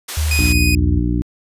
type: band-pass noise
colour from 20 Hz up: white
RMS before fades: -28 dBFS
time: 0.08-0.53 s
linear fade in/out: 10 ms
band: 380 to 11000 Hz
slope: 12 dB/octave
type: tone with pitch glide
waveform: sine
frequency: 77 to 80.6 Hz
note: D#2 to E2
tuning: -17 to -38 cents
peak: -15 dBFS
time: 0.17-0.99 s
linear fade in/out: 5 ms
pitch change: +79 cents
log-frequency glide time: 0.65-0.84 s
type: tone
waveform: sawtooth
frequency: 2489 Hz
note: D#7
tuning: in tune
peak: -14 dBFS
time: 0.31-0.75 s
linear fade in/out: 2 ms
type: harmonic tone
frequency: 59.7 Hz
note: A#1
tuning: 42 cents sharp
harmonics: 1 / 2 / 3 / 4 / 5 / 6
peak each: -19 / -22 / -23 / -27 / -21 / -31 dBFS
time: 0.39-1.22 s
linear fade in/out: 0 ms
effects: resampled to 32000 Hz